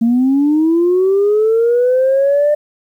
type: linear sweep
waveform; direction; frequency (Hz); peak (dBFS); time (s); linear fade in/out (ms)
sine; up; 225.9 to 599; -8; 0.01-2.55; 10
effects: tanh soft clip ceiling -6 dBFS + 8-bit